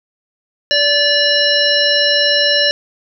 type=harmonic tone with a mistuned harmonic; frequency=580 Hz; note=D5; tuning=22 cents flat; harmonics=1 / 3 / 5 / 7 / 9; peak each=-17 / -17 / -17 / -17 / -17 dBFS; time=0.71-2.71 s; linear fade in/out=0 ms; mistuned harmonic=9; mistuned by=+64 cents; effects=none